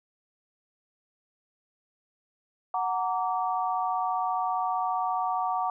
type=chord; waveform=sine; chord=Gb augmented; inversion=none; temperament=just; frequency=740 / 925 / 1156.2 Hz; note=Gb5 / Bb5 / D6; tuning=0 / -14 / -27 cents; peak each=-28 / -31 / -31 dBFS; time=2.74-5.7 s; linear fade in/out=2 ms; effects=none